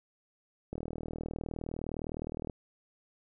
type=click train; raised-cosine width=2 ms; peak=-24 dBFS; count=71; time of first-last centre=0.73-2.498 s; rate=39.6 Hz; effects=none